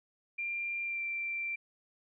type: tone with pitch glide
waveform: sine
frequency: 2383 to 2354 Hz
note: D7 to D7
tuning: +25 to +3 cents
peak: -33 dBFS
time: 0.38-1.56 s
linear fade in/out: 10 ms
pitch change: -22 cents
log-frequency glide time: 0.83-1.01 s
effects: none